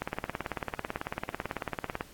click train, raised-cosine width 0.5 ms, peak -16 dBFS, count 37, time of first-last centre 0.02-2.009 s, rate 18.1 Hz, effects pink hiss -54 dBFS RMS until 2.13 s + AAC 64 kbps

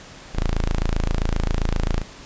sawtooth tone, 27.58 Hz, A0, 5 cents sharp, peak -15 dBFS, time 0.33-2.04 s, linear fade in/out 50 ms, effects pink hiss -42 dBFS RMS until 2.25 s + resampled to 16000 Hz

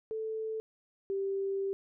sine tone pair in turn, 440 / 391.2 Hz, A4 / G4, 0 / -4 cents, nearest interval major second, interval 204 cents, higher first, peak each -33 / -30 dBFS, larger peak second, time 0.11-0.6 / 1.1-1.73 s, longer second, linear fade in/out 0 ms, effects none

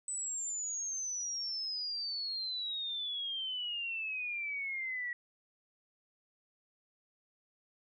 sine exponential sweep, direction down, 8070 to 1919 Hz, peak -35 dBFS, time 0.08-5.13 s, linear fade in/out 2 ms, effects none

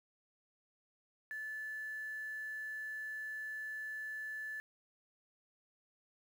sine tone with quantisation, 1740 Hz, A6, 20 cents flat, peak -40 dBFS, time 1.31-4.6 s, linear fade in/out 0 ms, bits 10, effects none

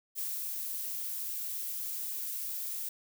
violet noise with ADSR envelope, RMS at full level -35 dBFS, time 0.15-2.89 s, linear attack 39 ms, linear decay 220 ms, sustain -2 dB, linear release 4 ms, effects none

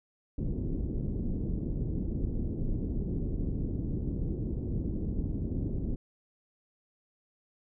pink low-pass noise, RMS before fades -32 dBFS, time 0.38-5.96 s, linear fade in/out 5 ms, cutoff 340 Hz, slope 24 dB/octave, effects none

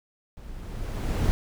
brown noise with level ramp, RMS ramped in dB -43 to -21 dBFS, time 0.37-1.31 s, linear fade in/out 0 ms, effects none

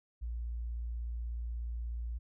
sine tone, 58.27 Hz, A#1, in tune, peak -35 dBFS, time 0.21-2.19 s, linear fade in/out 20 ms, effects none

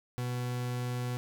40% pulse tone, 123.47 Hz, B2, in tune, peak -31 dBFS, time 0.18-1.17 s, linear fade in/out 0 ms, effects none

